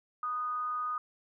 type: tone with frequency modulation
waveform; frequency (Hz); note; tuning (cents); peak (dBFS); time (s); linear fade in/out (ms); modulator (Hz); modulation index
sine; 1237; D#6; -10; -31; 0.23-0.98; 2; 252; 0.23
effects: none